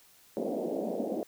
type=band-pass noise; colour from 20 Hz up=white; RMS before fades=-33 dBFS; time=0.37-1.23 s; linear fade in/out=0 ms; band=200 to 650 Hz; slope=48 dB/octave; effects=white hiss -60 dBFS RMS until 1.27 s